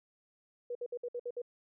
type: tone bursts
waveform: sine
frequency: 484.3 Hz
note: B4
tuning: 34 cents flat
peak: -35 dBFS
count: 7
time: 0.7-1.418 s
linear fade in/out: 5 ms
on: 52 ms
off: 59 ms
effects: none